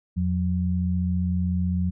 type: tone pair together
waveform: sine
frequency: 85.27 / 180.8 Hz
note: F2 / F#3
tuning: -41 / -40 cents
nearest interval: octave + minor second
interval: 1301 cents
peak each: -24 dBFS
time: 0.16-1.91 s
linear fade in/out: 20 ms
effects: none